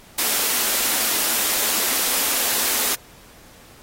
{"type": "high-pass noise", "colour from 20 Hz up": "white", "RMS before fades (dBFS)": -21, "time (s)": [0.18, 2.95], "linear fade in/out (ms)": 5, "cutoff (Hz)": 200, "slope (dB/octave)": 96, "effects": ["pink hiss -48 dBFS RMS until 3.82 s", "AAC 48 kbps"]}